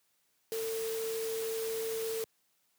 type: tone in noise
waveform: sine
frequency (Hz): 448.3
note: A4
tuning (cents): +32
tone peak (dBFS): -33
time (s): 0.52-2.24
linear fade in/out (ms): 0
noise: white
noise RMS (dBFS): -42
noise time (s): 0.52-2.24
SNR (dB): +6
effects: white hiss -74 dBFS RMS until 2.78 s + high-pass 100 Hz 12 dB/octave